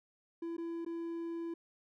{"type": "tone with dropouts", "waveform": "triangle", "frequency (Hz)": 335.1, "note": "E4", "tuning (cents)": 29, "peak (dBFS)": -35, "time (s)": [0.42, 1.54], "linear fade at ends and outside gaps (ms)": 5, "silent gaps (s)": [[0.568, 0.58], [0.849, 0.862]], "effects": []}